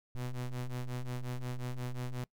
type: ring-modulated tone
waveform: square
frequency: 62.1 Hz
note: B1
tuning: 10 cents sharp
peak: -33 dBFS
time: 0.15-2.24 s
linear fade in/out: 0 ms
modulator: 64.9 Hz
effects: noise-tail reverb RT60 0.1 s tail -22 dB re dry